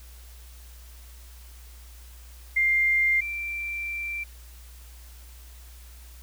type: tone pair in turn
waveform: sine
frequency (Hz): 2100 / 2351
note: C7 / D7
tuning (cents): +6 / +1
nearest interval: major second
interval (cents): 195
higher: second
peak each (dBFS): -19 / -29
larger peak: first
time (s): 2.56-3.21 / 3.21-4.24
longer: second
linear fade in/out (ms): 10
effects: added 60 Hz sine -44 dBFS peak until 6.22 s + white hiss -53 dBFS RMS until 6.22 s